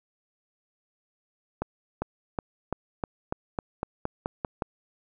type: accelerating click train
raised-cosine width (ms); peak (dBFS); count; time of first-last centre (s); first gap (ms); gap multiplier
1; -14; 12; 1.62-4.622; 400; 0.92
effects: none